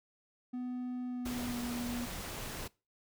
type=tone with pitch glide; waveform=triangle; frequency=249.2 to 241 Hz; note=B3 to B3; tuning=+16 to -42 cents; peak=-34 dBFS; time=0.53-2.06 s; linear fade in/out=10 ms; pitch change=-58 cents; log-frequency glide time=1.07-1.62 s
type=noise; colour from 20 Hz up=pink; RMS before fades=-42 dBFS; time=1.25-2.68 s; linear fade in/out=10 ms
effects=noise-tail reverb RT60 0.3 s tail -23 dB re dry